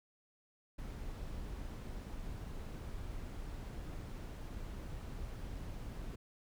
brown noise, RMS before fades -44 dBFS, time 0.78-6.16 s, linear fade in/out 10 ms, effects none

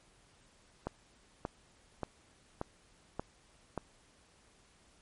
click train, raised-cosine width 1 ms, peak -21 dBFS, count 6, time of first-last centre 0.87-3.777 s, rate 1.72 Hz, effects pink hiss -65 dBFS RMS until 5.01 s + MP3 48 kbps

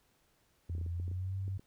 sine tone with pitch glide, 84.8 to 96.29 Hz, E2 to G2, +50 to -30 cents, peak -34 dBFS, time 0.69-1.58 s, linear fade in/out 10 ms, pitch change +220 cents, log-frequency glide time 0.88-1.36 s
clicks, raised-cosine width 3 ms, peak -36 dBFS, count 10, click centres 0.697 / 0.751 / 0.782 / 0.813 / 0.863 / 0.999 / 1.08 / 1.114 / 1.48 / 1.595 s
effects pink hiss -72 dBFS RMS until 1.66 s

